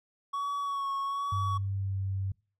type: tone with vibrato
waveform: triangle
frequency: 1118 Hz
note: C#6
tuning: 14 cents sharp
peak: -28 dBFS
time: 0.33-1.58 s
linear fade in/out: 10 ms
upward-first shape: sine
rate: 1.2 Hz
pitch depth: 27 cents each way
type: tone with pitch glide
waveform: sine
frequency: 98 to 96.59 Hz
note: G2 to G2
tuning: 0 to -25 cents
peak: -29 dBFS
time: 1.32-2.32 s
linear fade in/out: 5 ms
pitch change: -25 cents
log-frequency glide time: 1.73-1.98 s
effects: noise-tail reverb RT60 0.4 s tail -26 dB re dry